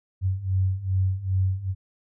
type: beating tone pair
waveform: sine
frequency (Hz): 93 / 95.5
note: F#2 / G2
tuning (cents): +9 / -45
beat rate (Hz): 2.5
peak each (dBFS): -26 / -23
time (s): 0.21-1.75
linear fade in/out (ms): 50
effects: none